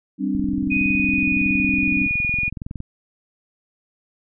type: chord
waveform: sine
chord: G suspended fourth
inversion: none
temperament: just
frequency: 196 / 261.3 / 294 Hz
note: G3 / C4 / D4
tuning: 0 / -2 / +2 cents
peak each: -24 dBFS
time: 0.18-2.09 s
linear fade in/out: 50 ms
type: click train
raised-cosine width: 5 ms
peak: -18 dBFS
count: 54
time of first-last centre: 0.35-2.804 s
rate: 21.6 Hz
type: tone with pitch glide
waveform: sine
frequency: 2489 to 2448 Hz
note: D#7 to D#7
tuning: 0 to -29 cents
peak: -19 dBFS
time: 0.7-2.5 s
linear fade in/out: 20 ms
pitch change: -29 cents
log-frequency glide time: 0.81-2.27 s
effects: none